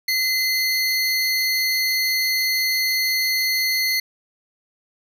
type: tone pair together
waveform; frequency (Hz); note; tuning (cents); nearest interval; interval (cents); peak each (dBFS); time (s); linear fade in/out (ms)
square; 2050 / 4344; C7 / C#8; -36 / -36; octave + minor second; 1300; -22; 0.08-4; 5
effects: none